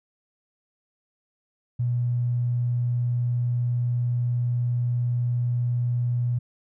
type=tone with tanh clipping; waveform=triangle; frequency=121.5 Hz; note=B2; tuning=28 cents flat; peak=-21 dBFS; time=1.79-6.39 s; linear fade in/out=10 ms; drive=3 dB; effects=none